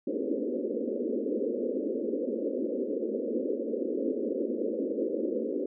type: band-pass noise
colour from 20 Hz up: white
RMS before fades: -31 dBFS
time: 0.07-5.66 s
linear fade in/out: 5 ms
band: 220 to 540 Hz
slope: 96 dB/octave
effects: none